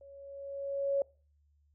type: tone with level ramp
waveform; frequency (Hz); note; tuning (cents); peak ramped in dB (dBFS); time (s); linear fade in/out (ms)
sine; 556; C#5; +5; -51 to -25; 0.01-1.02; 2
effects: noise-tail reverb RT60 0.4 s tail -24 dB re dry + added 73 Hz sine -66 dBFS peak until 1.74 s